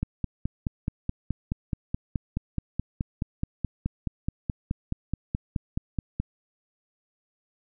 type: click train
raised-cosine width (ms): 5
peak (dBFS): -14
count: 30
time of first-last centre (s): 0.03-6.2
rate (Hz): 4.7
effects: none